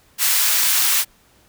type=high-pass noise; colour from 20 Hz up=white; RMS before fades=-17 dBFS; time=0.18-1.05 s; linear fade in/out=50 ms; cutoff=1200 Hz; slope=12 dB/octave; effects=pink hiss -55 dBFS RMS until 1.48 s